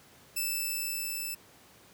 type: tone with level ramp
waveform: 5% pulse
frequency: 2637 Hz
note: E7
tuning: in tune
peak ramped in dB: -20 to -25 dBFS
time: 0.36-1.35 s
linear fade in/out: 10 ms
effects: pink hiss -57 dBFS RMS until 1.93 s + high-pass 100 Hz 12 dB/octave